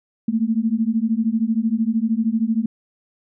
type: beating tone pair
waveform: sine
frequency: 218 / 231 Hz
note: A3 / A#3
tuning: -16 / -16 cents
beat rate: 13 Hz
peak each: -20 dBFS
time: 0.28-2.66 s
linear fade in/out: 5 ms
effects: none

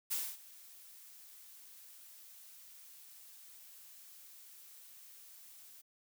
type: noise with ADSR envelope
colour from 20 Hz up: blue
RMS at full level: -35 dBFS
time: 0.1-5.82 s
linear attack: 19 ms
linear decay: 250 ms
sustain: -21 dB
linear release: 18 ms
effects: none

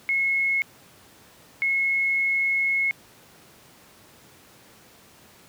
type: tone pair in turn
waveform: sine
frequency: 2176 / 2176 Hz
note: C#7 / C#7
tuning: -33 / -33 cents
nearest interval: unison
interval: 0 cents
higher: neither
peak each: -20 / -20 dBFS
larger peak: neither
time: 0.09-0.62 / 1.62-2.91 s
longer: second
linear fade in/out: 0 ms
effects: pink hiss -52 dBFS RMS until 5.48 s + high-pass 100 Hz 12 dB/octave

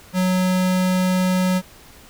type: tone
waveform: square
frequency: 184.3 Hz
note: F#3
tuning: 7 cents flat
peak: -17 dBFS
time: 0.13-1.62 s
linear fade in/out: 50 ms
effects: pink hiss -46 dBFS RMS until 2.09 s

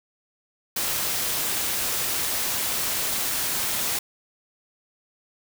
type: noise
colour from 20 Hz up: white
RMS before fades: -26 dBFS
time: 0.76-3.99 s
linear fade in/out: 5 ms
effects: none

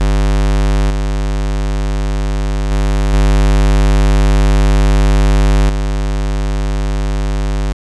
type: tone with level steps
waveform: square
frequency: 50 Hz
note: G1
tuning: 35 cents sharp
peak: -10 / -14 / -11 / -8 / -14 dBFS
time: 0-7.73 s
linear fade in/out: 10 ms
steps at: 0.9 / 2.71 / 3.13 / 5.69 s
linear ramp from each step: 2 ms
effects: resampled to 22050 Hz + 7-bit

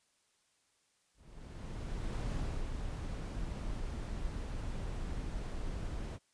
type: noise with ADSR envelope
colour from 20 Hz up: brown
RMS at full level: -35 dBFS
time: 1.14-6.19 s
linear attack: 1200 ms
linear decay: 300 ms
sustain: -4 dB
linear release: 47 ms
effects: white hiss -74 dBFS RMS until 6.33 s + resampled to 22050 Hz

